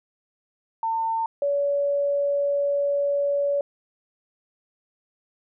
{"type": "tone pair in turn", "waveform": "sine", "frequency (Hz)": [902, 568.2], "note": ["A5", "C#5"], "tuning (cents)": [43, 43], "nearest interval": "minor sixth", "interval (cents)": 800, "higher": "first", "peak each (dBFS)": [-22, -20], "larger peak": "second", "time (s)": [[0.83, 1.26], [1.42, 3.61]], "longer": "second", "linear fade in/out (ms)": 2, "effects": []}